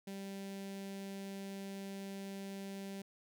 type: tone with notch filter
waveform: sawtooth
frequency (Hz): 196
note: G3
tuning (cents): 0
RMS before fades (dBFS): -45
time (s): 0.07-3.02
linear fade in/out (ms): 5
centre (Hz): 1200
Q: 1.2
effects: none